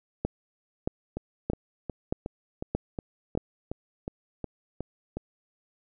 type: two click trains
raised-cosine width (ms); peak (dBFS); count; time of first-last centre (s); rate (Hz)
2; -13 / -19; 6 / 12; 0.25-3.375 / 1.17-5.17; 1.6 / 2.75
effects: none